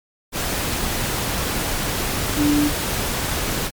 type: tone in noise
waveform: sine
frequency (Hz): 293.7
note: D4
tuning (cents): 0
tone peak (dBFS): -15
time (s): 2.36-2.71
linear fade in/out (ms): 50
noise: pink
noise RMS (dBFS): -23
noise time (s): 0.32-3.71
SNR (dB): +5
effects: MP3 96 kbps